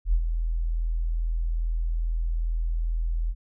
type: tone with ADSR envelope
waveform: sine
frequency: 41.2 Hz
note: E1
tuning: in tune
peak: -16 dBFS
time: 0.05-3.35 s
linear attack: 81 ms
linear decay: 69 ms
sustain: -7 dB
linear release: 51 ms
effects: none